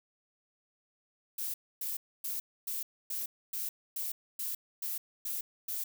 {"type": "noise bursts", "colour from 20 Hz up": "violet", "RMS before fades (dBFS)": -36, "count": 11, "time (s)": [1.38, 5.84], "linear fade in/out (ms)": 5, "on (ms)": 160, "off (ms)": 270, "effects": []}